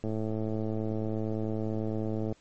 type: click train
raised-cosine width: 2 ms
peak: -20 dBFS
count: 250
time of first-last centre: 0.04-2.324 s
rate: 109 Hz
effects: pink hiss -63 dBFS RMS until 2.4 s + MP3 32 kbps